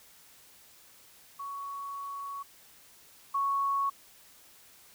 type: tone pair in turn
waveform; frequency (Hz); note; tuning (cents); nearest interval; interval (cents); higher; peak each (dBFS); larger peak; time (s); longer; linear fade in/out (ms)
sine; 1117 / 1108.6; C#6 / C#6; +13 / 0; unison; 13; first; -36 / -26; second; 1.39-2.43 / 3.34-3.9; first; 10
effects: white hiss -57 dBFS RMS until 4.94 s